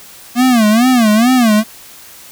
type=tone with vibrato; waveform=square; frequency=233.1 Hz; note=A#3; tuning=in tune; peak=-8 dBFS; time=0.35-1.64 s; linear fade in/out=50 ms; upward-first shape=sine; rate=2.3 Hz; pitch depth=180 cents each way; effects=white hiss -37 dBFS RMS until 2.31 s